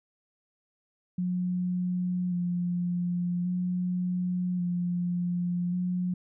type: tone with vibrato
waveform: sine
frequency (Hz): 178.2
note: F3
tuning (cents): +35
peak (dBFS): -26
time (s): 1.18-6.14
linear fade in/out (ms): 5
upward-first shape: square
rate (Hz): 0.44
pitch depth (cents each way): 19
effects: none